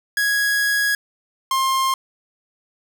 45% pulse tone pair in turn, 1661.2 / 1060.5 Hz, G#6 / C6, 0 / +23 cents, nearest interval minor sixth, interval 777 cents, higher first, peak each -17 dBFS, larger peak neither, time 0.17-0.95 / 1.51-1.94 s, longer first, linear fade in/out 2 ms, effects none

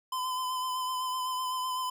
square tone with vibrato, 1019 Hz, C6, 46 cents flat, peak -31 dBFS, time 0.12-1.9 s, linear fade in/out 5 ms, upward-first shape sine, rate 7.9 Hz, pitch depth 23 cents each way, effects none

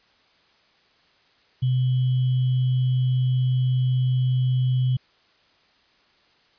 sine tone with sample-and-hold, 127.4 Hz, C3, 46 cents flat, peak -18 dBFS, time 1.62-4.97 s, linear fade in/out 10 ms, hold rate 3150 Hz, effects white hiss -60 dBFS RMS until 6.58 s + resampled to 11025 Hz

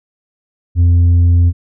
sine tone with tanh clipping, 86.4 Hz, F2, 18 cents flat, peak -7 dBFS, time 0.75-1.53 s, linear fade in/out 50 ms, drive 3 dB, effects none

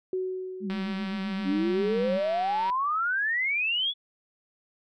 sine tone with exponential decay, 372.3 Hz, F#4, 11 cents sharp, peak -25 dBFS, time 0.13-1.84 s, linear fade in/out 2 ms, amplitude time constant 370 ms
sine tone with vibrato, 200 Hz, G3, 35 cents sharp, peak -29 dBFS, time 0.6-2.21 s, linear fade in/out 50 ms, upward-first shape sine, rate 7.7 Hz, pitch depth 88 cents each way
click train, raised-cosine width 0.3 ms, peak -23 dBFS, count 383, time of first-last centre 0.7-2.7 s, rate 191 Hz
sine exponential sweep, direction up, 270 to 3478 Hz, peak -24 dBFS, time 1.44-3.94 s, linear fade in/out 50 ms
effects none

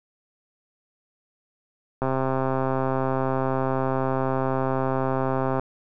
click train, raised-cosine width 1 ms, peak -11 dBFS, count 473, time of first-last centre 2.02-5.596 s, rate 132 Hz, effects none

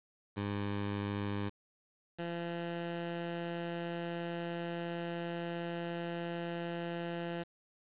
15% pulse tone pair in turn, 101.5 / 170.7 Hz, G#2 / F3, -39 / -39 cents, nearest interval major sixth, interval 900 cents, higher second, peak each -28 / -30 dBFS, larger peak first, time 0.36-1.5 / 2.18-7.44 s, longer second, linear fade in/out 20 ms, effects resampled to 8000 Hz + 9-bit

